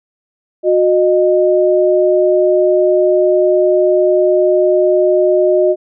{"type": "tone pair together", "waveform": "sine", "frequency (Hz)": [364.7, 615.5], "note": ["F#4", "D#5"], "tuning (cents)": [-25, -19], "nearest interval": "major sixth", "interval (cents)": 906, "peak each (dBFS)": -11, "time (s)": [0.63, 5.76], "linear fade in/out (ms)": 50, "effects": []}